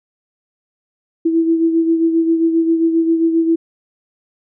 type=beating tone pair; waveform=sine; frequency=328.2 / 335.7 Hz; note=E4 / E4; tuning=-8 / +32 cents; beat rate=7.5 Hz; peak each=-12 / -21 dBFS; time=1.25-3.56 s; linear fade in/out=10 ms; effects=none